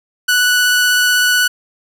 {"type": "tone with vibrato", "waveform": "sawtooth", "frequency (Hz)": 1480, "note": "F#6", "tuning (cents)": 0, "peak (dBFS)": -7, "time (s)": [0.28, 1.48], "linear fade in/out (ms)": 10, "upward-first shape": "sine", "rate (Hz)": 16, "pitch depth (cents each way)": 8, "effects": []}